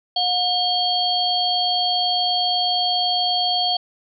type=tone cluster; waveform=sine; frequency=721 / 3225 / 4444 Hz; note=F#5 / G7 / C#8; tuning=-45 / +48 / +4 cents; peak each=-22 dBFS; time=0.16-3.77 s; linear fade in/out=5 ms; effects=none